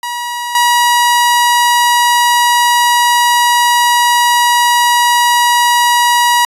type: tone with level steps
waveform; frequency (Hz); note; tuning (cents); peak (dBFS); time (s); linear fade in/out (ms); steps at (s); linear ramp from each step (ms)
sawtooth; 962; B5; -46; -14 / -4; 0.03-6.45; 2; 0.55; 2
effects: resampled to 32000 Hz